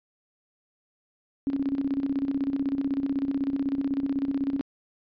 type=tone with tremolo; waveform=sine; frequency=275.9 Hz; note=C#4; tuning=8 cents flat; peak=-22 dBFS; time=1.47-4.61 s; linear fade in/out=0 ms; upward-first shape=square; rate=16 Hz; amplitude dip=65%; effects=resampled to 11025 Hz